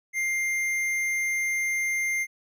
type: tone with tanh clipping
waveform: triangle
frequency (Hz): 2100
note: C7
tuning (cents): +6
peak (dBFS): -26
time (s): 0.13-2.27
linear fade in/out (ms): 50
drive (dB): 16
effects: none